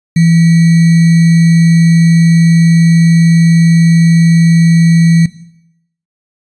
sine tone with sample-and-hold, 166.5 Hz, E3, 18 cents sharp, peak -4 dBFS, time 0.16-5.26 s, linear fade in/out 5 ms, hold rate 2100 Hz, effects noise-tail reverb RT60 0.8 s tail -17 dB re dry + resampled to 22050 Hz

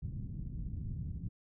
white low-pass noise, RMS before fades -40 dBFS, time 0.02-1.29 s, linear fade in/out 10 ms, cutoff 160 Hz, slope 24 dB/octave, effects none

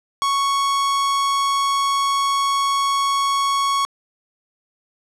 45% pulse tone, 1108.7 Hz, C#6, in tune, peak -17 dBFS, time 0.22-3.85 s, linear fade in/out 0 ms, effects low-pass 9000 Hz 12 dB/octave + 9-bit

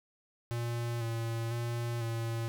square tone with vibrato, 116.54 Hz, A#2, in tune, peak -33 dBFS, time 0.51-2.48 s, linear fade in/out 0 ms, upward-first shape square, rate 1 Hz, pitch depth 25 cents each way, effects none

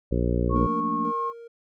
harmonic tone, 59.7 Hz, A#1, 42 cents sharp, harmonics 1 / 2 / 3 / 4 / 5 / 6 / 7 / 8 / 9, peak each -25 / -28 / -30 / -31 / -32 / -33 / -33 / -34 / -35 dBFS, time 0.11-0.67 s, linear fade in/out 10 ms
sine chord, Bb major seventh, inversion second, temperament equal, 174.61 / 220 / 233.1 / 293.7 Hz, F3 / A3 / Bb3 / D4, 0 / 0 / 0 / 0 cents, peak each -36 / -33 / -31 / -31 dBFS, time 0.48-1.13 s, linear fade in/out 50 ms
sine tone with pitch glide, 1100 to 1077.4 Hz, C#6 to C#6, -14 to -50 cents, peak -25 dBFS, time 0.49-1.33 s, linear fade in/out 50 ms, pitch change -36 cents, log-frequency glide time 0.83-1.17 s
triangle tone with tremolo, 466.2 Hz, A#4, in tune, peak -30 dBFS, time 0.55-1.48 s, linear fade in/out 10 ms, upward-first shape square, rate 2 Hz, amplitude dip 60%
effects none

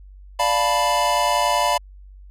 square chord, B half-diminished seventh, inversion first, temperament equal with one note detuned, 587.3 / 698.5 / 877.5 / 987.8 Hz, D5 / F5 / A5 / B5, 0 / 0 / -5 / 0 cents, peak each -25 / -24 / -25 / -21 dBFS, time 0.39-1.78 s, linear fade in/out 10 ms, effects added 48 Hz sine -40 dBFS peak until 2.3 s + low-pass 12000 Hz 12 dB/octave

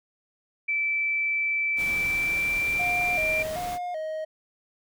sine tone with pitch glide, 2322 to 2367 Hz, D7 to D7, -20 to +13 cents, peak -23 dBFS, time 0.68-3.43 s, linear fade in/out 10 ms, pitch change +33 cents, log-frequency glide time 1.8-3.04 s
pink noise, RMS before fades -38 dBFS, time 1.76-3.79 s, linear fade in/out 50 ms
triangle tone with vibrato, 669 Hz, E5, 25 cents sharp, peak -27 dBFS, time 2.79-4.25 s, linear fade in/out 10 ms, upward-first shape square, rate 1.3 Hz, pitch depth 110 cents each way
effects none

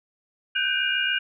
sine tone cluster, 1504 / 1571 / 2413 / 2844 Hz, F#6 / G6 / D7 / F7, +28 / +3 / +46 / +31 cents, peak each -28 / -27 / -30 / -25 dBFS, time 0.55-1.19 s, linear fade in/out 10 ms, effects none

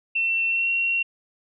sine tone with pitch glide, 2698 to 2736 Hz, E7 to F7, +40 to -36 cents, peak -20 dBFS, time 0.15-1.03 s, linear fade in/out 10 ms, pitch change +24 cents, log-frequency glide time 0.46-0.7 s, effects none

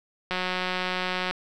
click train, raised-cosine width 0.3 ms, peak -12 dBFS, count 184, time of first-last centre 0.31-1.31 s, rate 183 Hz, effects none

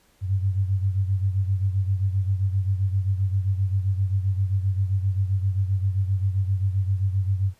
sine beating tone pair, 95.3 / 102.9 Hz, G2 / G#2, -48 / -16 cents, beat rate 7.6 Hz, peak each -21 / -27 dBFS, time 0.21-7.54 s, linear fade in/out 50 ms, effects pink hiss -61 dBFS RMS until 7.59 s + resampled to 32000 Hz

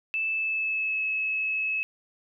sine tone with pitch glide, 2634 to 2586 Hz, E7 to E7, -2 to -34 cents, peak -25 dBFS, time 0.14-1.83 s, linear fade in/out 0 ms, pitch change -32 cents, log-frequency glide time 0.28-1.02 s, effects none

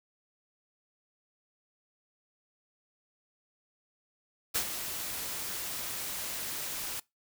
white noise with ADSR envelope, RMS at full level -28 dBFS, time 4.54-7 s, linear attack 18 ms, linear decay 84 ms, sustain -9 dB, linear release 6 ms, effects noise-tail reverb RT60 0.2 s tail -23 dB re dry

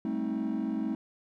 triangle chord, A half-diminished seventh, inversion third, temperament just, 198 / 220 / 264 / 316.8 Hz, G3 / A3 / C4 / Eb4, +18 / 0 / +16 / +31 cents, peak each -35 / -30 / -32 / -32 dBFS, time 0.05-0.95 s, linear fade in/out 2 ms, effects tanh soft clip ceiling -21 dBFS

